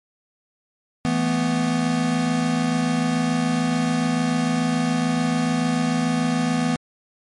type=chord; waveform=square; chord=E suspended fourth; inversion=none; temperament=equal; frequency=164.81 / 220 / 246.9 Hz; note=E3 / A3 / B3; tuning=0 / 0 / 0 cents; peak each=-25 / -27 / -22 dBFS; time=1.05-6.76 s; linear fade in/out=0 ms; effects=low-pass 10000 Hz 12 dB/octave + MP3 48 kbps